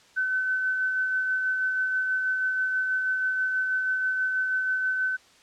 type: tone with tremolo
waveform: sine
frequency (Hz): 1519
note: F#6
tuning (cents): +45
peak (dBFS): -22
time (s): 0.16-5.17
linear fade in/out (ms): 20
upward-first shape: sine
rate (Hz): 6.2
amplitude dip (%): 30
effects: white hiss -56 dBFS RMS until 5.42 s + low-pass 6000 Hz 12 dB/octave